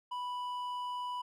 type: tone with hard clipping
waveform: sine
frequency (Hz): 987.8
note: B5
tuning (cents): 0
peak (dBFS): -37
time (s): 0.11-1.22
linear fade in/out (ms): 10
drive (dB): 6
effects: none